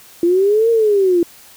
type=linear two-way sweep; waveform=sine; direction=up then down; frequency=335.7 to 466.2 to 335.7 Hz; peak=-10 dBFS; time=0.23-1.23 s; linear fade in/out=2 ms; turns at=0.7 s; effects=white hiss -43 dBFS RMS until 1.56 s